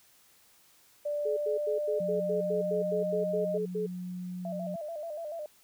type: tone with pitch glide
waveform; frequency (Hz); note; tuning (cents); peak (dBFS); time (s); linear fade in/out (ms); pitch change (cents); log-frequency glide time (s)
sine; 587.3 to 614.7; D5 to D#5; 0 to -21; -29; 1.05-3.58; 10; +79; 1.16-3.24
type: tone bursts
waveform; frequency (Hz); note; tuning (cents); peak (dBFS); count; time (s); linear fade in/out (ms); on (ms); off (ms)
sine; 427.3; G#4; +49; -29; 13; 1.25-3.866; 10; 120; 88
type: tone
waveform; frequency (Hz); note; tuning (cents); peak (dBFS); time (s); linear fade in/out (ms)
sine; 180.5; F#3; -43; -35; 2-4.76; 5
type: tone with vibrato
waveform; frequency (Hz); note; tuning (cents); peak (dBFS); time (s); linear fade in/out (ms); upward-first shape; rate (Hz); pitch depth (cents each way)
sine; 635; D#5; +35; -35; 4.45-5.46; 2; square; 6.9; 92
effects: white hiss -62 dBFS RMS until 5.63 s